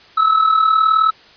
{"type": "tone with amplitude modulation", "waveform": "triangle", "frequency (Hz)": 1300, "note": "E6", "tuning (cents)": -24, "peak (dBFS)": -6, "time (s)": [0.17, 1.11], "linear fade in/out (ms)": 10, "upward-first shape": "sine", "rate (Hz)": 39.3, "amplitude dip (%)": 65, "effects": ["white hiss -45 dBFS RMS until 1.36 s", "resampled to 11025 Hz"]}